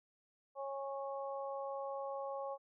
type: harmonic tone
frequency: 274.9 Hz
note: C#4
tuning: 14 cents flat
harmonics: 2 / 3 / 4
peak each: -41 / -45 / -47 dBFS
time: 0.55-2.58 s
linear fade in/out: 50 ms
effects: none